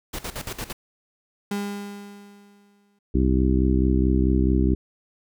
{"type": "noise with tremolo", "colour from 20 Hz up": "pink", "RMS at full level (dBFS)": -31, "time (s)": [0.13, 0.73], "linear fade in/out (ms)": 10, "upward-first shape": "square", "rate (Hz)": 8.8, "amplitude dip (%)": 80}
{"type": "tone with exponential decay", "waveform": "35% pulse", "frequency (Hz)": 202.5, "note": "G#3", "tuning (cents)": -43, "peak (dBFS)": -22, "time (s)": [1.51, 2.99], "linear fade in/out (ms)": 5, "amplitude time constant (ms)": 320}
{"type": "harmonic tone", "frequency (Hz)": 64.6, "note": "C2", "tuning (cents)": -21, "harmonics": [1, 2, 3, 4, 5, 6], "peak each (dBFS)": [-20, -27, -25, -25, -25, -29], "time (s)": [3.14, 4.75], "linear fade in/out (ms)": 10}
{"effects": []}